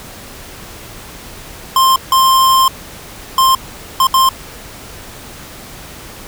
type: tone bursts at uneven times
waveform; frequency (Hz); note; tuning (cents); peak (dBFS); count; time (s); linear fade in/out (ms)
square; 1052; C6; +9; -8; 5; 1.76-1.96 / 2.12-2.68 / 3.38-3.55 / 4-4.07 / 4.14-4.29; 2
effects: pink hiss -33 dBFS RMS until 6.27 s